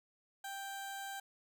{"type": "tone with notch filter", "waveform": "15% pulse", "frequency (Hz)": 786, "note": "G5", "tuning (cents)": 4, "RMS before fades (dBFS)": -44, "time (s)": [0.44, 1.2], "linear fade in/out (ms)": 5, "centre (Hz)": 2500, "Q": 1.7, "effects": []}